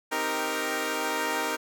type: chord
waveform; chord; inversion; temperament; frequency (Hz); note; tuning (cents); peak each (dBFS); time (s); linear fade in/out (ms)
10% pulse; C minor seventh; none; equal with one note detuned; 260.3 / 311.1 / 392 / 466.2; C4 / Eb4 / G4 / Bb4; -9 / 0 / 0 / 0; -28 / -24 / -27 / -22; 0.11-1.57; 20
effects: none